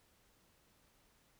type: silence
effects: pink hiss -71 dBFS RMS until 1.39 s